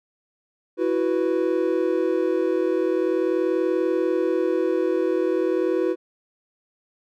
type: chord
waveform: triangle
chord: E suspended second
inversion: none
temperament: equal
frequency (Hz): 329.6 / 370 / 493.9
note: E4 / F#4 / B4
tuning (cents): 0 / 0 / 0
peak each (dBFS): -22 / -21 / -23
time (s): 0.77-5.96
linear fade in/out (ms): 50
effects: none